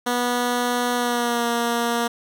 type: tone with pitch glide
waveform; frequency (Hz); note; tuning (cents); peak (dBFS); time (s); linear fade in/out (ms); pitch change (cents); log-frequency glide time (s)
10% pulse; 244.1 to 235.5; B3 to A#3; -20 to +18; -12; 0.06-2.08; 10; -62; 0.95-1.46
effects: none